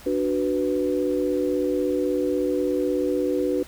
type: chord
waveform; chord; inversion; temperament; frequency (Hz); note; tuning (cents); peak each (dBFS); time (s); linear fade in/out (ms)
sine; B minor; first; equal; 293.7 / 370 / 493.9; D4 / F#4 / B4; 0 / 0 / 0; -25; 0.06-3.63; 5
effects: added 60 Hz sine -47 dBFS peak until 3.67 s + pink hiss -46 dBFS RMS until 3.67 s